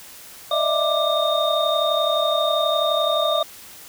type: tone cluster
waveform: sine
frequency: 595 / 634 / 666 / 1181 / 3675 Hz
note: D5 / D#5 / E5 / D6 / A#7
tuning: +22 / +32 / +18 / +9 / -25 cents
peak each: -24 dBFS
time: 0.51-3.43 s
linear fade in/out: 5 ms
effects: white hiss -42 dBFS RMS until 3.88 s